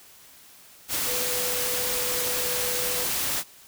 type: tone in noise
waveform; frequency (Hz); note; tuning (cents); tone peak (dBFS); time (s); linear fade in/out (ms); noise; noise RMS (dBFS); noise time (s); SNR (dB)
sine; 495.3; B4; +5; -33; 1.04-3.07; 50; white; -27; 0.88-3.44; -9
effects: white hiss -51 dBFS RMS until 3.67 s